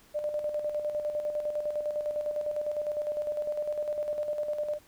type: tone with tremolo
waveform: sine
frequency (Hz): 597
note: D5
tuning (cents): +28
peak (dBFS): -27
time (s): 0.14-4.79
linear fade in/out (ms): 20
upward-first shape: square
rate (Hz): 9.9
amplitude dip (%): 50
effects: pink hiss -59 dBFS RMS until 4.87 s